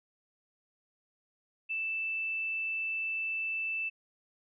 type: tone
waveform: sine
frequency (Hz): 2646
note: E7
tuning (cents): +6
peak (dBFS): -31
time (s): 1.69-3.9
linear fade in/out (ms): 20
effects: none